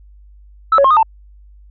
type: tone with pitch steps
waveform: sine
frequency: 1310 / 557 / 1070 / 1231 / 890 Hz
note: E6 / C#5 / C6 / D#6 / A5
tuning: -11 / +8 / +38 / -19 / +20 cents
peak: -6 dBFS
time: 0.72-1.03 s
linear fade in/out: 5 ms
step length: 62 ms
effects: tanh soft clip ceiling -4 dBFS + added 50 Hz sine -40 dBFS peak until 1.7 s